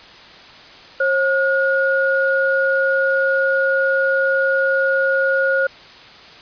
sine tone pair together, 539 / 1439 Hz, C#5 / F#6, -49 / -49 cents, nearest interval octave + perfect fourth, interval 1700 cents, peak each -17 dBFS, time 1-5.67 s, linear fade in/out 5 ms, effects white hiss -41 dBFS RMS until 6.41 s + resampled to 11025 Hz

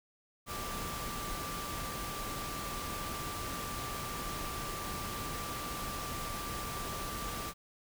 sine tone in noise, 1174.7 Hz, D6, in tune, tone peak -42 dBFS, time 0.46-7.54 s, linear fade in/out 50 ms, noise pink, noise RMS -40 dBFS, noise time 0.46-7.54 s, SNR -5 dB, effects none

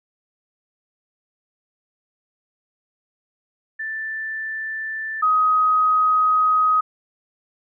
sine tone pair in turn, 1766 / 1258.2 Hz, A6 / D#6, +6 / +19 cents, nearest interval tritone, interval 587 cents, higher first, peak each -25 / -14 dBFS, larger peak second, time 3.79-5.22 / 5.22-6.81 s, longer second, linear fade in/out 10 ms, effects none

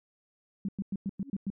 sine tone bursts, 196 Hz, G3, in tune, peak -29 dBFS, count 7, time 0.65-1.502 s, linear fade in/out 2 ms, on 36 ms, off 100 ms
sine tone with exponential growth, 277.2 Hz, C#4, in tune, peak -38 dBFS, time 1.18-1.3 s, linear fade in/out 5 ms, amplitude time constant 25 ms
effects none

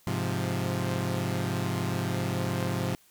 sawtooth chord, F minor, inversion first, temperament equal, 103.83 / 130.81 / 174.61 Hz, Ab2 / C3 / F3, 0 / 0 / 0 cents, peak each -28 dBFS, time 0.07-2.95 s, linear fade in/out 0 ms, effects white hiss -61 dBFS RMS until 3.1 s

